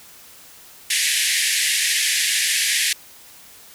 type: band-pass noise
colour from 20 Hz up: pink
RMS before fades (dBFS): -20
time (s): 0.9-2.93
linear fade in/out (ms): 5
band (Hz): 1700 to 12000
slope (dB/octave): 96
effects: white hiss -45 dBFS RMS until 3.74 s